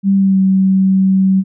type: tone with pitch glide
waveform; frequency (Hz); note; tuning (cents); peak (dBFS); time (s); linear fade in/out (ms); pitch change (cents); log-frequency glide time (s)
sine; 196 to 190.86; G3 to G3; 0 to -46; -8; 0.03-1.44; 50; -46; 0.14-0.39
effects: none